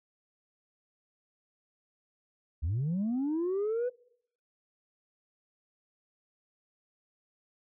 sine linear sweep, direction up, 68.7 to 505 Hz, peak -26 dBFS, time 2.62-3.9 s, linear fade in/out 20 ms, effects noise-tail reverb RT60 0.7 s tail -25 dB re dry + tanh soft clip ceiling -26 dBFS

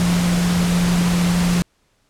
sine tone in noise, 175.2 Hz, F3, 6 cents sharp, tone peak -15 dBFS, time 0-1.62 s, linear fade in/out 0 ms, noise pink, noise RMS -24 dBFS, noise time 0-1.62 s, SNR +6 dB, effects pink hiss -63 dBFS RMS until 2.09 s + low-pass 10000 Hz 12 dB/octave

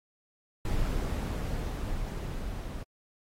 brown noise with level ramp, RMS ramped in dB -29 to -37 dBFS, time 0.65-2.83 s, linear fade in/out 2 ms, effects AAC 48 kbps

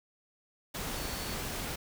sine tone in noise, 4453 Hz, C#8, 7 cents sharp, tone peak -47 dBFS, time 0.96-1.35 s, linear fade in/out 10 ms, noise pink, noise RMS -37 dBFS, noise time 0.74-1.76 s, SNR -13 dB, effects none

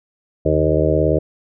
harmonic tone with a mistuned harmonic, 77.78 Hz, D#2, in tune, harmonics 1 / 2 / 4 / 5 / 6 / 7 / 8, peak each -21 / -21 / -21 / -21 / -21 / -21 / -21 dBFS, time 0.45-1.19 s, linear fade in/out 10 ms, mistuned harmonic 2, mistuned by -30 cents, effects none

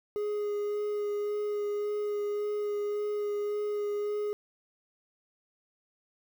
triangle tone with vibrato, 414.9 Hz, G#4, 2 cents flat, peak -27 dBFS, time 0.16-4.33 s, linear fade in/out 0 ms, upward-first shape sine, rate 1.8 Hz, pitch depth 11 cents each way, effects 9-bit

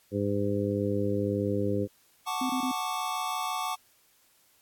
harmonic tone, 101.6 Hz, G#2, 38 cents flat, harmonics 1 / 2 / 3 / 4 / 5, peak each -32 / -32 / -32 / -32 / -32 dBFS, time 0.11-1.88 s, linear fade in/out 50 ms
square chord, D major seventh, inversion first, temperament equal, 740 / 880 / 1108.7 / 1174.7 Hz, F#5 / A5 / C#6 / D6, 0 / 0 / 0 / 0 cents, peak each -36 dBFS, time 2.26-3.76 s, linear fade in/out 20 ms
sine tone bursts, 258.2 Hz, C4, 23 cents flat, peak -28 dBFS, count 3, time 2.41-2.715 s, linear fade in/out 5 ms, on 87 ms, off 22 ms
effects white hiss -64 dBFS RMS until 4.61 s + AAC 64 kbps

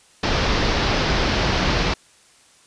pink low-pass noise, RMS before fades -20 dBFS, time 0.23-1.94 s, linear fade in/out 5 ms, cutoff 5500 Hz, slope 48 dB/octave, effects white hiss -53 dBFS RMS until 2.66 s + resampled to 22050 Hz

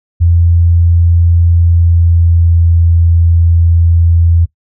sine tone with pitch glide, 85.1 to 84.17 Hz, F2 to E2, -44 to +37 cents, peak -5 dBFS, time 0.2-4.46 s, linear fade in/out 20 ms, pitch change -19 cents, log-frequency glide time 1.52-2.73 s, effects noise-tail reverb RT60 0.1 s tail -18 dB re dry

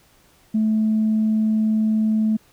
sine tone, 217.7 Hz, A3, 18 cents flat, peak -15 dBFS, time 0.54-2.37 s, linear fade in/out 10 ms, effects tanh soft clip ceiling -12 dBFS + pink hiss -56 dBFS RMS until 2.52 s

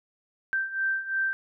sine beating tone pair, 1563 / 1565.9 Hz, G6 / G6, -6 / -2 cents, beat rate 2.9 Hz, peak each -31 / -27 dBFS, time 0.53-1.33 s, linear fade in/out 0 ms, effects none

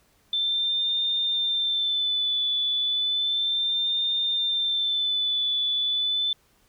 sine tone with vibrato, 3540 Hz, A7, 10 cents sharp, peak -22 dBFS, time 0.33-6.33 s, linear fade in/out 2 ms, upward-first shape sine, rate 0.33 Hz, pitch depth 37 cents each way, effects pink hiss -63 dBFS RMS until 6.68 s

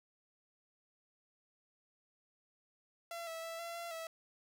sawtooth tone with pitch steps, 678 / 654 / 660 / 678 / 682 / 653 Hz, E5 / E5 / E5 / E5 / F5 / E5, +49 / -14 / +2 / +49 / -41 / -17 cents, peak -38 dBFS, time 3.11-4.07 s, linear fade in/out 2 ms, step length 160 ms, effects none

